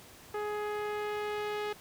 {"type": "tone with low-pass filter sweep", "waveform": "sawtooth", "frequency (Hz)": 418.6, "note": "G#4", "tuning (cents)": 14, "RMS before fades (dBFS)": -35, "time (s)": [0.34, 1.73], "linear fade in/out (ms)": 5, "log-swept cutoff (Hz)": [1600, 3500], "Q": 0.99, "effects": ["pink hiss -53 dBFS RMS until 1.8 s", "high-pass 60 Hz 12 dB/octave"]}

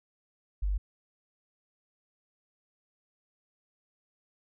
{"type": "tone", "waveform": "sine", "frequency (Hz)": 49, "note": "G1", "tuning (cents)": 0, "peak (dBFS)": -26, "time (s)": [0.62, 0.78], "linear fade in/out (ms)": 10, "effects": []}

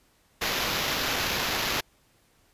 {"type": "noise with sample-and-hold", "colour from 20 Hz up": "white", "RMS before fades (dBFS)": -28, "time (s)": [0.41, 1.81], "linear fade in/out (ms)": 10, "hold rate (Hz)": 8820, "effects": ["pink hiss -64 dBFS RMS until 2.53 s", "resampled to 32000 Hz"]}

